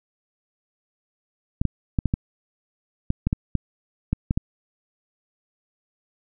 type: clicks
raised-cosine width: 5 ms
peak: -8 dBFS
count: 12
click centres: 1.615 / 1.653 / 1.988 / 2.057 / 2.139 / 3.104 / 3.27 / 3.329 / 3.553 / 4.13 / 4.309 / 4.375 s
effects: none